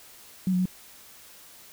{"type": "tone with pitch steps", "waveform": "sine", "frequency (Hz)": [186.7, 181.6, 184.2], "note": ["F#3", "F#3", "F#3"], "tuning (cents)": [16, -32, -7], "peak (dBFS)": -21, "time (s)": [0.47, 0.656], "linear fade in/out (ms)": 2, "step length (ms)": 62, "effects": ["white hiss -50 dBFS RMS until 1.72 s"]}